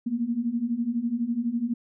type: beating tone pair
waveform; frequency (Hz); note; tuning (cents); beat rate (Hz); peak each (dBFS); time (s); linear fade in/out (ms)
sine; 228.1 / 240.1; A#3 / B3; -37 / -49; 12; -29 / -26; 0.06-1.74; 10
effects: none